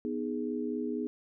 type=chord; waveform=sine; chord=G# minor; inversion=first; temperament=equal; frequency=246.9 / 311.1 / 415.3 Hz; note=B3 / D#4 / G#4; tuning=0 / 0 / 0 cents; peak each=-34 / -36 / -36 dBFS; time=0.05-1.07 s; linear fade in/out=0 ms; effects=none